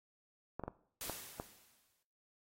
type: clicks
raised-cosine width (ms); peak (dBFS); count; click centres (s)
1; -26; 5; 0.596 / 0.637 / 0.68 / 1.097 / 1.399
type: noise with exponential decay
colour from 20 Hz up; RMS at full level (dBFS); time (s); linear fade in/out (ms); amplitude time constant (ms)
white; -42; 1.01-2.03; 1; 220
effects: noise-tail reverb RT60 0.6 s tail -18 dB re dry + AAC 48 kbps